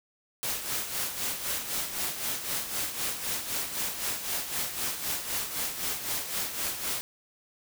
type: noise with tremolo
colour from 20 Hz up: white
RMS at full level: -30 dBFS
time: 0.43-7.01 s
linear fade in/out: 0 ms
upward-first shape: sine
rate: 3.9 Hz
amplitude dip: 60%
effects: none